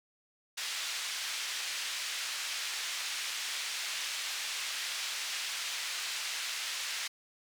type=band-pass noise; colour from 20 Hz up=pink; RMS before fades=-37 dBFS; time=0.57-7.08 s; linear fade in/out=10 ms; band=2200 to 6700 Hz; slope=12 dB/octave; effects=none